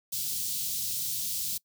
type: band-stop noise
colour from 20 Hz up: white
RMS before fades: -32 dBFS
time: 0.12-1.58 s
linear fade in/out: 10 ms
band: 170 to 3600 Hz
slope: 24 dB/octave
effects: noise-tail reverb RT60 0.1 s tail -23 dB re dry + high-pass 100 Hz 12 dB/octave